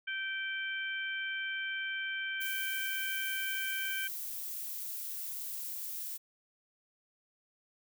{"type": "harmonic tone", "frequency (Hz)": 778, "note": "G5", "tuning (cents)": -13, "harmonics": [2, 3, 4], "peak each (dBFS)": [-36, -40, -42], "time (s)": [0.07, 4.08], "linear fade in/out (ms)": 10}
{"type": "noise", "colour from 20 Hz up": "violet", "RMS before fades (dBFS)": -40, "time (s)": [2.4, 6.18], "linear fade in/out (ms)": 20}
{"effects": []}